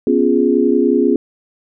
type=chord; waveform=sine; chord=C# dominant seventh; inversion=third; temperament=equal; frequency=246.9 / 277.2 / 349.2 / 415.3 Hz; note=B3 / C#4 / E#4 / G#4; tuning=0 / 0 / 0 / 0 cents; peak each=-16 dBFS; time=0.07-1.16 s; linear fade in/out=2 ms; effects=none